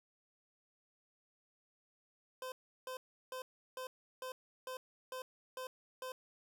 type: tone bursts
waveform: 25% pulse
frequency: 514 Hz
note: C5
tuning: 31 cents flat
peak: -38 dBFS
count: 9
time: 2.42-6.12 s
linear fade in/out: 2 ms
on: 100 ms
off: 350 ms
effects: none